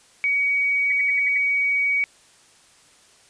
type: tone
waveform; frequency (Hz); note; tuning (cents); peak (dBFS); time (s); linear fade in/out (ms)
sine; 2257; C#7; +31; -18; 0.24-2.04; 0
type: tone bursts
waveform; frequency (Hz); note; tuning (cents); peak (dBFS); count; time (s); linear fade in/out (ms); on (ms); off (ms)
sine; 1992; B6; +14; -23; 6; 0.9-1.378; 5; 23; 68
effects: white hiss -54 dBFS RMS until 3.29 s + resampled to 22050 Hz